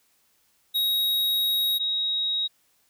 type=tone pair in turn; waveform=square / sine; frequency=3794 / 3794 Hz; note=A#7 / A#7; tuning=+30 / +30 cents; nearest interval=unison; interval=0 cents; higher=neither; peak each=-22 / -23 dBFS; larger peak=first; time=0.74-1.79 / 1.79-2.48 s; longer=first; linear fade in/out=20 ms; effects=white hiss -66 dBFS RMS until 2.89 s